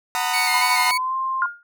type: chord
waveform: sawtooth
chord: B major seventh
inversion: second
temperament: equal with one note detuned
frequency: 740 / 913.7 / 987.8 / 1244.5 Hz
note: F#5 / A#5 / B5 / D#6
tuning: 0 / -35 / 0 / 0 cents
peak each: -22 / -22 / -23 / -25 dBFS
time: 0.15-0.91 s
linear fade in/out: 0 ms
type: tone with vibrato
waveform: 30% pulse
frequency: 2183 Hz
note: C#7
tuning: 27 cents flat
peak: -18 dBFS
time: 0.33-0.98 s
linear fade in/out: 10 ms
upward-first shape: square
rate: 3.5 Hz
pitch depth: 35 cents each way
type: tone with pitch glide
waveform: sine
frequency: 1000 to 1053.4 Hz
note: B5 to C6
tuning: +21 to +11 cents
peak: -21 dBFS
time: 0.54-1.46 s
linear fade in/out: 2 ms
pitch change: +90 cents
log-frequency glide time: 0.89-1.15 s
type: tone with exponential decay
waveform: sine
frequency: 1417 Hz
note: F6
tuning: 25 cents sharp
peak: -15 dBFS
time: 1.42-1.63 s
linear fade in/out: 1 ms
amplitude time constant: 44 ms
effects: none